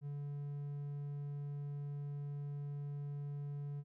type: tone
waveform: triangle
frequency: 143.7 Hz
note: D3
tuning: 37 cents flat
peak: -38 dBFS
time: 0.01-3.84 s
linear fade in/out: 50 ms
effects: none